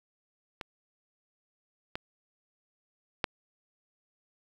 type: clicks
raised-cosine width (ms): 0.3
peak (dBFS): -21 / -18 / -10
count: 3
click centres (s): 0.612 / 1.955 / 3.242
effects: 7-bit